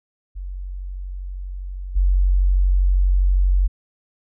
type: tone with level steps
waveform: sine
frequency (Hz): 46.25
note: F#1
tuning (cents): 0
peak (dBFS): -27 / -13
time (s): 0.35-3.68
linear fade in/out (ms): 20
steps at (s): 1.95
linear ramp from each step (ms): 20
effects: none